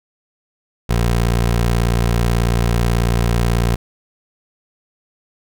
20% pulse tone, 58.27 Hz, A#1, in tune, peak -9 dBFS, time 0.89-3.76 s, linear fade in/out 10 ms, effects none

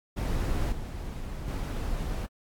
brown noise with level steps, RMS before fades -28 / -36 / -31 dBFS, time 0.16-2.27 s, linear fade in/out 20 ms, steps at 0.72 / 1.48 s, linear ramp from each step 2 ms, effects AAC 64 kbps

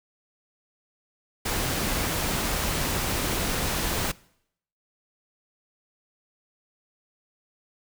pink noise, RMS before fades -27 dBFS, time 1.45-4.12 s, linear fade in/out 10 ms, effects noise-tail reverb RT60 0.7 s tail -22 dB re dry

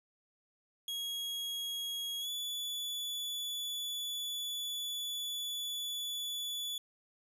40% pulse tone with pitch glide, 3300 to 3442 Hz, G#7 to A7, -12 to -39 cents, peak -35 dBFS, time 0.88-6.78 s, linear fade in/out 2 ms, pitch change +73 cents, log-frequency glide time 2.2-2.29 s, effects none

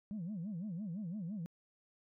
sine tone with vibrato, 188.7 Hz, F#3, 34 cents sharp, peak -37 dBFS, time 0.11-1.46 s, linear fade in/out 0 ms, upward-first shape sine, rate 5.9 Hz, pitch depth 260 cents each way, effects tanh soft clip ceiling -36 dBFS

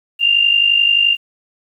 sine tone with amplitude modulation, 2794 Hz, F7, in tune, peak -7 dBFS, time 0.19-1.17 s, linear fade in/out 50 ms, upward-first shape sine, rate 51.5 Hz, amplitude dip 65%, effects 8-bit

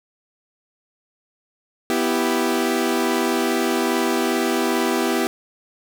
sawtooth chord, E minor, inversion second, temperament equal, 246.9 / 329.6 / 392 Hz, B3 / E4 / G4, 0 / 0 / 0 cents, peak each -19 dBFS, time 1.9-5.27 s, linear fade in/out 0 ms, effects none

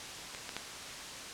clicks, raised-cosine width 0.2 ms, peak -24 / -23 / -18 dBFS, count 3, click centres 0.348 / 0.492 / 0.566 s, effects white hiss -43 dBFS RMS until 1.33 s + low-pass 7000 Hz 12 dB/octave

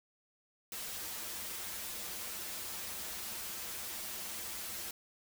white noise with comb filter, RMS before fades -42 dBFS, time 0.72-4.91 s, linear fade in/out 2 ms, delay 7.2 ms, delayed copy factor -0.9, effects none

